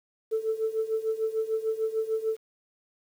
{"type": "tone with tremolo", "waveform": "sine", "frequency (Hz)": 441.9, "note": "A4", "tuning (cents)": 7, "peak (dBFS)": -21, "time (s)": [0.31, 2.37], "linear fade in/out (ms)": 20, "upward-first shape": "triangle", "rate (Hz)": 6.7, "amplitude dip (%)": 90, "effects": ["tanh soft clip ceiling -19 dBFS", "9-bit"]}